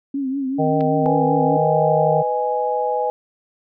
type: tone with vibrato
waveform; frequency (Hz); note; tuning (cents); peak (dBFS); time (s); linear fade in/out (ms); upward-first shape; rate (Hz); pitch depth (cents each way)
sine; 270.1; C#4; -45; -20; 0.14-1.57; 5; triangle; 5.2; 87
type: harmonic tone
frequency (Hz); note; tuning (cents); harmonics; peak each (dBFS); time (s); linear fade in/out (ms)
155.56; D#3; 0; 1 / 3 / 4 / 5; -22 / -22 / -22 / -22; 0.58-2.23; 20
type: clicks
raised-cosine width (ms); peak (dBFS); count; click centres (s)
0.3; -23; 2; 0.807 / 0.81
type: chord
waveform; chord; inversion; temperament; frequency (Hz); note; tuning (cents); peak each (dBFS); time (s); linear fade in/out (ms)
sine; G# minor; first; just; 498.4 / 623 / 830.6; B4 / D#5 / G#5; +16 / +2 / 0; -22 / -25 / -21; 1.06-3.1; 0
effects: none